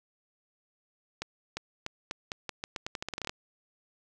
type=accelerating click train; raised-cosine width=0.2 ms; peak=-17 dBFS; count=18; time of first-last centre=1.22-3.295 s; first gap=350 ms; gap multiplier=0.84; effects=none